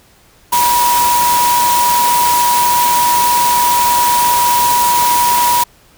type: tone in noise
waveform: sine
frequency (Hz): 967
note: B5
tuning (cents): -37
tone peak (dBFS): -10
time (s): 0.52-5.64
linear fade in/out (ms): 10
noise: white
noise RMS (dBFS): -17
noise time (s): 0.52-5.64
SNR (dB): +4
effects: pink hiss -48 dBFS RMS until 5.97 s